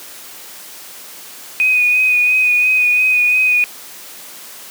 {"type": "tone with vibrato", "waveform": "sine", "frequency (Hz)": 2489, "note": "D#7", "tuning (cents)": 0, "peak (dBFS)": -10, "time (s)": [1.6, 3.64], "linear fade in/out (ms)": 0, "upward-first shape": "sine", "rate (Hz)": 2.9, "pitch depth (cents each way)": 22, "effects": ["white hiss -35 dBFS RMS until 4.7 s", "high-pass 200 Hz 12 dB/octave"]}